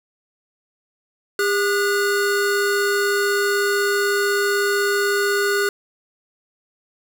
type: tone pair together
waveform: square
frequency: 403 / 1459 Hz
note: G4 / F#6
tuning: +48 / -25 cents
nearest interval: octave + minor seventh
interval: 2227 cents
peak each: -20 / -22 dBFS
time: 1.39-5.69 s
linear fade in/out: 2 ms
effects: none